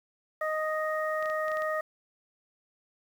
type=harmonic tone; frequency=622.3 Hz; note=D#5; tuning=in tune; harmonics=1 / 2 / 3; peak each=-30 / -33 / -35 dBFS; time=0.41-1.81 s; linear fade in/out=5 ms
type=clicks; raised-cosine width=0.2 ms; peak=-28 dBFS; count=7; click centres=1.226 / 1.258 / 1.3 / 1.482 / 1.517 / 1.571 / 1.621 s
effects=9-bit